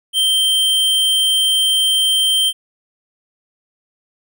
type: tone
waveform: square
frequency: 3136 Hz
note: G7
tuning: in tune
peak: -13 dBFS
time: 0.13-2.53 s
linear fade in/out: 50 ms
effects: none